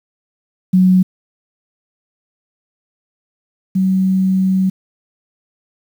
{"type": "tone pair in turn", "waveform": "sine", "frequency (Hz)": [185, 188.89], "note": ["F#3", "F#3"], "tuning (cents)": [0, 36], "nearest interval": "unison", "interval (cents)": 36, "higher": "second", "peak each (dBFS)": [-7, -11], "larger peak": "first", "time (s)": [[0.73, 1.03], [3.75, 4.7]], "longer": "second", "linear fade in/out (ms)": 10, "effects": ["7-bit"]}